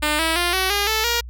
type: tone with pitch steps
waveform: 5% pulse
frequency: 301.1 / 324.6 / 349.9 / 377.2 / 406.6 / 438.3 / 472.5 Hz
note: D4 / E4 / F4 / F#4 / G#4 / A4 / A#4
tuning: +43 / -27 / +3 / +33 / -37 / -7 / +23 cents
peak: -7 dBFS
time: 0.02-1.21 s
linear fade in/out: 10 ms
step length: 170 ms
effects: added 60 Hz sine -32 dBFS peak until 1.29 s